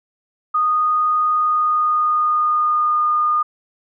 sine tone with pitch glide, 1236 to 1219.7 Hz, D#6 to D#6, -12 to -35 cents, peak -14 dBFS, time 0.54-3.43 s, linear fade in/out 10 ms, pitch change -23 cents, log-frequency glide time 1.28-3.04 s, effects none

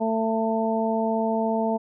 harmonic tone, 223.2 Hz, A3, 25 cents sharp, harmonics 1 / 2 / 3 / 4, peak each -25 / -28 / -26 / -29 dBFS, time 0-1.78 s, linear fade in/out 20 ms, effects none

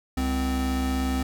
square tone pair together, 67.41 / 258.8 Hz, C#2 / C4, -48 / -19 cents, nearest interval octave + major seventh, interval 2329 cents, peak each -27 dBFS, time 0.17-1.23 s, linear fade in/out 5 ms, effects none

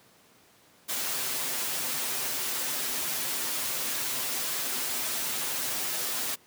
white noise with comb filter, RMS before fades -31 dBFS, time 0.88-6.36 s, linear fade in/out 20 ms, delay 7.8 ms, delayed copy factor +0.7, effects pink hiss -59 dBFS RMS until 6.46 s + high-pass 150 Hz 12 dB/octave

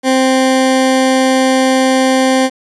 20% pulse tone, 261.6 Hz, C4, in tune, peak -4 dBFS, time 0.03-2.5 s, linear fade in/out 50 ms, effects resampled to 24000 Hz + 7-bit

